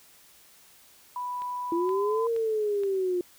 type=tone with pitch glide; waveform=sine; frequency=987.8 to 1015.6 Hz; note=B5 to B5; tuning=0 to +48 cents; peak=-30 dBFS; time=1.16-2.27 s; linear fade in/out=2 ms; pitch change=+48 cents; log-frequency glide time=1.77-1.98 s
type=click train; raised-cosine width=0.3 ms; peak=-30 dBFS; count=4; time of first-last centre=1.42-2.835 s; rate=2.12 Hz
type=linear two-way sweep; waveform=sine; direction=up then down; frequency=331.2 to 466.2 to 351.9 Hz; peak=-24 dBFS; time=1.72-3.21 s; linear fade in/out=2 ms; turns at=2.28 s
effects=white hiss -56 dBFS RMS until 3.38 s